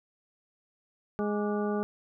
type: harmonic tone with a mistuned harmonic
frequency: 207.7 Hz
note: G#3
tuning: in tune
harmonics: 1 / 2 / 3 / 4 / 6 / 7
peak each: -30 / -31 / -38 / -39 / -40 / -44 dBFS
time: 1.19-1.83 s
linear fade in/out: 0 ms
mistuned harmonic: 6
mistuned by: -100 cents
effects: none